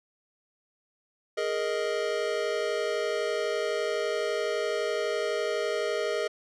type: chord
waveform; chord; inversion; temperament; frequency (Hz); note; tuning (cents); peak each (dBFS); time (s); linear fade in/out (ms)
square; Ab suspended second; none; just; 415.3 / 467.2 / 623; Ab4 / Bb4 / Eb5; 0 / +4 / +2; -32; 1.37-6.28; 10
effects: low-pass 6000 Hz 12 dB/octave